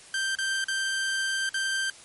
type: tone with dropouts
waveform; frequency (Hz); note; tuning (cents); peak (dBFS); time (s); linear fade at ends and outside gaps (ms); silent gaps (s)
sawtooth; 1568; G6; 0; -22; 0.14-1.9; 2; 0.352-0.386 / 0.642-0.683 / 1.492-1.542
effects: white hiss -49 dBFS RMS until 2.04 s + MP3 48 kbps